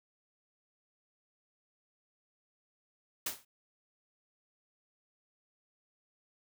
white noise with exponential decay, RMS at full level -31 dBFS, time 3.26-3.45 s, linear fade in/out 5 ms, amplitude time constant 41 ms, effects none

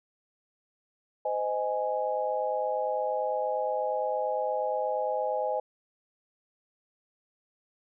sine chord, Ab major, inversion first, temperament equal with one note detuned, 513.7 / 622.3 / 830.6 Hz, C5 / Eb5 / Ab5, -32 / 0 / 0 cents, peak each -31 dBFS, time 1.25-5.6 s, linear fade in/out 5 ms, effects none

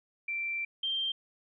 sine tone pair in turn, 2349 / 3161 Hz, D7 / G7, 0 / +14 cents, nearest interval perfect fourth, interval 514 cents, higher second, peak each -31 / -29 dBFS, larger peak second, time 0.28-0.65 / 0.83-1.12 s, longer first, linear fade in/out 5 ms, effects none

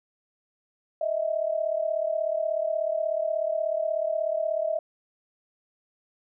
sine tone pair together, 622.3 / 658.8 Hz, D#5 / E5, 0 / -1 cents, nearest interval minor second, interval 99 cents, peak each -27 dBFS, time 1.01-4.79 s, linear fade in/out 5 ms, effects none

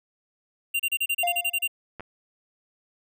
square tone bursts, 2777 Hz, F7, 10 cents flat, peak -23 dBFS, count 11, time 0.74-1.676 s, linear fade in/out 10 ms, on 56 ms, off 32 ms
triangle tone with exponential decay, 699 Hz, F5, 1 cent sharp, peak -19 dBFS, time 1.23-1.68 s, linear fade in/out 5 ms, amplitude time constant 96 ms
clicks, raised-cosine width 0.5 ms, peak -23 dBFS, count 2, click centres 1.997 / 2.006 s
effects none

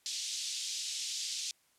white band-pass noise, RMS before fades -38 dBFS, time 0.06-1.51 s, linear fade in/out 0 ms, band 3200 to 6900 Hz, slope 24 dB/octave, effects white hiss -70 dBFS RMS until 1.78 s + low-pass 12000 Hz 12 dB/octave

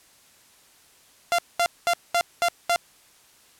sawtooth tone bursts, 692 Hz, F5, 16 cents flat, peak -15 dBFS, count 6, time 1.32-2.76 s, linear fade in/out 0 ms, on 65 ms, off 210 ms, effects white hiss -56 dBFS RMS until 3.59 s + low-pass 12000 Hz 12 dB/octave

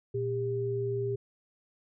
sine tone pair together, 118.72 / 399.6 Hz, A#2 / G4, +32 / +33 cents, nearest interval octave + major sixth, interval 2101 cents, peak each -33 / -30 dBFS, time 0.14-1.16 s, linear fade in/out 10 ms, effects none

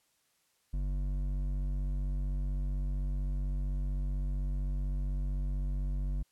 sine tone with hard clipping, 47.87 Hz, G1, 40 cents flat, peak -32 dBFS, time 0.73-6.23 s, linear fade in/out 10 ms, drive 9 dB, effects white hiss -73 dBFS RMS until 6.31 s + low-pass 12000 Hz 12 dB/octave

